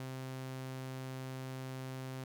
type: tone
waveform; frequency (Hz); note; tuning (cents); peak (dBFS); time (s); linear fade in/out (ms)
sawtooth; 130.81; C3; 0; -37; 0-2.24; 2
effects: none